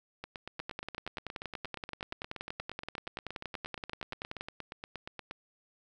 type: two click trains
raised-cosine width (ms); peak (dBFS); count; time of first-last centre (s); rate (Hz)
0.3; -21 / -24; 41 / 44; 0.6-4.41 / 0.24-5.311; 10.5 / 8.48
effects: none